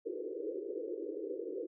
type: band-pass noise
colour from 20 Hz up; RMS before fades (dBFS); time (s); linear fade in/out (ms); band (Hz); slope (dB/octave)
white; -40; 0.05-1.67; 20; 310 to 510; 96
effects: none